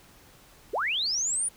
sine linear sweep, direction up, 312.4 to 9710 Hz, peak -25 dBFS, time 0.73-1.49 s, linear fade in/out 10 ms, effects pink hiss -55 dBFS RMS until 1.56 s

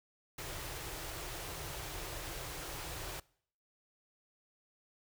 pink band-stop noise, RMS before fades -43 dBFS, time 0.38-3.2 s, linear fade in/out 5 ms, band 170 to 290 Hz, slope 96 dB/octave, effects noise-tail reverb RT60 0.6 s tail -23 dB re dry

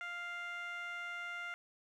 15% pulse tone with band-pass filter, 698.5 Hz, F5, in tune, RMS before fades -43 dBFS, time 0.01-1.54 s, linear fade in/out 0 ms, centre 1700 Hz, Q 2.1, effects none

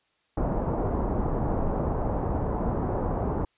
pink low-pass noise, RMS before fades -27 dBFS, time 0.37-3.45 s, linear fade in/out 5 ms, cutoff 950 Hz, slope 24 dB/octave, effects white hiss -70 dBFS RMS until 3.57 s + resampled to 8000 Hz

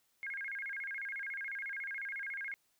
sine tone with vibrato, 1864.7 Hz, A#6, in tune, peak -38 dBFS, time 0.23-2.54 s, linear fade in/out 0 ms, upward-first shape square, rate 14 Hz, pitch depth 250 cents each way, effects white hiss -75 dBFS RMS until 2.79 s

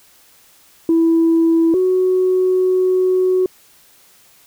sine tone pair in turn, 329.6 / 370 Hz, E4 / F#4, 0 / 0 cents, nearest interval major second, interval 200 cents, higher second, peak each -9 / -11 dBFS, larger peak first, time 0.89-1.74 / 1.74-3.46 s, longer second, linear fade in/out 2 ms, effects tanh soft clip ceiling -7 dBFS + white hiss -50 dBFS RMS until 4.46 s

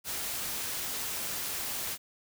white noise, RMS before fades -35 dBFS, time 0.04-1.98 s, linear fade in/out 50 ms, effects none

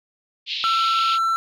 pink band-pass noise, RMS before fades -27 dBFS, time 0.46-1.19 s, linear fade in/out 50 ms, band 2600 to 4400 Hz, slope 48 dB/octave
triangle tone, 1340 Hz, E6, 28 cents sharp, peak -16 dBFS, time 0.64-1.36 s, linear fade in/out 0 ms
effects none

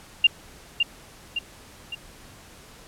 sine tone with echo, 2794 Hz, F7, in tune, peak -11 dBFS, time 0.24-0.27 s, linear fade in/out 5 ms, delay 560 ms, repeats 3, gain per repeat -6 dB, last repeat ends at 1.95 s, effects pink hiss -48 dBFS RMS until 2.87 s + low-pass 12000 Hz 12 dB/octave

